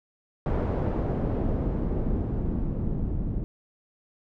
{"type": "noise with low-pass filter sweep", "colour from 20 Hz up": "pink", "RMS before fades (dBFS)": -27, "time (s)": [0.46, 3.44], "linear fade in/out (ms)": 0, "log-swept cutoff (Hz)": [710, 210], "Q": 0.74, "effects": []}